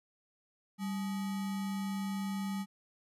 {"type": "tone with sample-and-hold", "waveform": "sine", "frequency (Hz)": 196, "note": "G3", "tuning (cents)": 0, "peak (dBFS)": -33, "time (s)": [0.78, 2.66], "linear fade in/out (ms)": 50, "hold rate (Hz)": 1050, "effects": ["resampled to 32000 Hz"]}